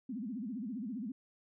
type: tone with vibrato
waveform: sine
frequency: 231.1 Hz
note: A#3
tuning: 15 cents flat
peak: -37 dBFS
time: 0.09-1.12 s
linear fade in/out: 5 ms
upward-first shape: sine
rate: 15 Hz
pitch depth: 260 cents each way
effects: none